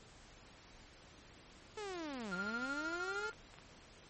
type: linear two-way sweep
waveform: sawtooth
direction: down then up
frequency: 440.9 to 174.61 to 440.9 Hz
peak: -38 dBFS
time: 1.77-3.3 s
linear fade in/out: 5 ms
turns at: 2.34 s
type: tone with tremolo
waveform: triangle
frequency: 1400 Hz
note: F6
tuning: 4 cents sharp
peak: -36 dBFS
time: 2.31-3.32 s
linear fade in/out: 20 ms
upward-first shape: square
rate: 13 Hz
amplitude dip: 50%
type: clicks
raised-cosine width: 0.3 ms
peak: -38 dBFS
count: 5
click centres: 2.954 / 3.255 / 3.331 / 3.54 / 3.586 s
effects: pink hiss -59 dBFS RMS until 4.09 s + MP3 32 kbps